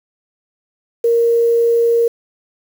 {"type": "tone with quantisation", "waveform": "sine", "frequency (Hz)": 466.2, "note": "A#4", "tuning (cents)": 0, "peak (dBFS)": -10, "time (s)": [1.04, 2.08], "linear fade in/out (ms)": 5, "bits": 6, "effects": []}